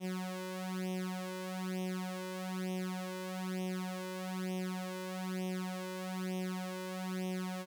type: tone with flanger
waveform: sawtooth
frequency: 185 Hz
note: F#3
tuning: in tune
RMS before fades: -39 dBFS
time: 0-7.66 s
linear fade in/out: 50 ms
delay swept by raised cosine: 0.33 to 2.03 ms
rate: 1.1 Hz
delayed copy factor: +0.95
effects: 12-bit